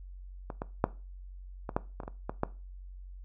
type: clicks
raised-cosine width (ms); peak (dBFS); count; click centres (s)
1; -23 / -20 / -9 / -21 / -13 / -24 / -28 / -25 / -19 / -13; 10; 0.502 / 0.619 / 0.841 / 1.692 / 1.765 / 2.002 / 2.034 / 2.079 / 2.295 / 2.434
effects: noise-tail reverb RT60 0.3 s tail -18 dB re dry + added 46 Hz sine -43 dBFS peak until 3.24 s